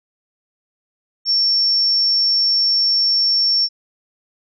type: tone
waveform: sine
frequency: 5450 Hz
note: F8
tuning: 43 cents flat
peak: -13 dBFS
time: 1.25-3.69 s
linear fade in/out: 50 ms
effects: none